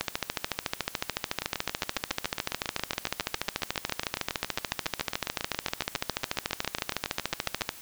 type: two click trains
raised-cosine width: 0.2 ms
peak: -12 / -9 dBFS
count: 46 / 107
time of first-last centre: 1.42-7.61 / 0.01-7.691 s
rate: 7.27 / 13.8 Hz
effects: white hiss -47 dBFS RMS until 7.81 s